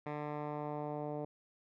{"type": "tone with low-pass filter sweep", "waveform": "10% pulse", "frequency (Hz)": 148.7, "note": "D3", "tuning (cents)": 22, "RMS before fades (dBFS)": -40, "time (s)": [0.06, 1.25], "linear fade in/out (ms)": 5, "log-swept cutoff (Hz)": [1700, 610], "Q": 1.4, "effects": []}